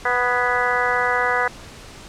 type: harmonic tone with a mistuned harmonic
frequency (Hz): 246.9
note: B3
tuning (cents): 0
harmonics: 2 / 3 / 4 / 5 / 6 / 7 / 8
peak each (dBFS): -25 / -25 / -25 / -25 / -25 / -25 / -25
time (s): 0.05-1.48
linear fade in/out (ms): 5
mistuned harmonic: 7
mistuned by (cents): -37
effects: pink hiss -40 dBFS RMS until 2.08 s + low-pass 8000 Hz 12 dB/octave